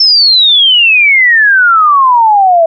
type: exponential sweep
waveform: sine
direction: down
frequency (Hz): 5370 to 645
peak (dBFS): -3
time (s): 0-2.66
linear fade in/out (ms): 5
effects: none